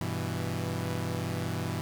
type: chord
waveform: sawtooth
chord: E minor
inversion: first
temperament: equal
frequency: 98 / 123.47 / 164.81 Hz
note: G2 / B2 / E3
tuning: 0 / 0 / 0 cents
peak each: -31 dBFS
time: 0.01-1.81 s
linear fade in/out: 0 ms
effects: 9-bit